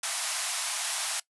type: band-pass noise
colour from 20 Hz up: white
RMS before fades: -32 dBFS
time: 0.03-1.2 s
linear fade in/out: 5 ms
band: 630 to 11000 Hz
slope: 96 dB/octave
effects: noise-tail reverb RT60 0.1 s tail -20 dB re dry